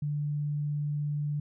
sine tone, 147.2 Hz, D3, 4 cents sharp, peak -28 dBFS, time 0.02-1.4 s, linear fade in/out 5 ms, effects none

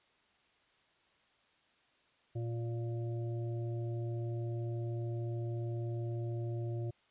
harmonic tone, 116.8 Hz, A#2, 4 cents sharp, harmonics 1 / 3 / 5 / 6, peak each -35 / -43 / -50 / -55 dBFS, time 2.35-6.91 s, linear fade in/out 10 ms, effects white hiss -70 dBFS RMS until 7.1 s + resampled to 8000 Hz

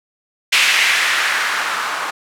violet noise with low-pass filter sweep, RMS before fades -17 dBFS, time 0.52-2.11 s, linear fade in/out 10 ms, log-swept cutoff 2500 to 1100 Hz, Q 2, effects none

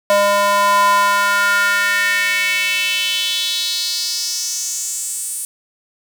square tone with high-pass filter sweep, 202.3 Hz, G#3, 45 cents flat, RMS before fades -17 dBFS, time 0.1-5.45 s, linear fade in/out 0 ms, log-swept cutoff 690 to 9400 Hz, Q 4, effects none

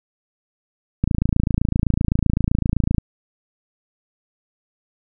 click train, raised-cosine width 5 ms, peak -5 dBFS, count 55, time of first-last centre 1.04-2.982 s, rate 27.8 Hz, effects none

